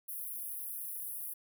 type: high-pass noise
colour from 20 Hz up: pink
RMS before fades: -41 dBFS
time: 0.08-1.34 s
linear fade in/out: 10 ms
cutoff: 10000 Hz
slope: 96 dB/octave
effects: none